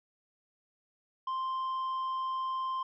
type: tone with tanh clipping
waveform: sine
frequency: 1046.5 Hz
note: C6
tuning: in tune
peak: -32 dBFS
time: 1.27-2.83 s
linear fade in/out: 5 ms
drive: 4 dB
effects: none